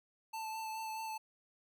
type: tone with vibrato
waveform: square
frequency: 882 Hz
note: A5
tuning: 4 cents sharp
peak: -40 dBFS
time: 0.33-1.18 s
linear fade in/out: 10 ms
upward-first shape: sine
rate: 4.7 Hz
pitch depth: 17 cents each way
effects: none